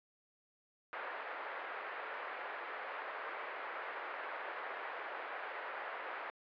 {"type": "band-pass noise", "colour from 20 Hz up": "white", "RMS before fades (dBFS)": -44, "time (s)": [0.93, 6.3], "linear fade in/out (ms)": 0, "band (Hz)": [450, 1900], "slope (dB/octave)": 24, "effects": ["resampled to 11025 Hz"]}